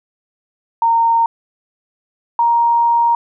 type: tone pair in turn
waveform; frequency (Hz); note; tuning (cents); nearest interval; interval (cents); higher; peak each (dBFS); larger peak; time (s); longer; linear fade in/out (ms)
sine; 921 / 937.1; A#5 / A#5; -21 / +9; unison; 30; second; -10; neither; 0.82-1.26 / 2.39-3.15; second; 2
effects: none